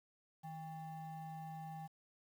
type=ring-modulated tone; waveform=triangle; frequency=479 Hz; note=A#4; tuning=47 cents sharp; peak=-40 dBFS; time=0.43-1.88 s; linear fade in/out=20 ms; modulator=320 Hz; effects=11-bit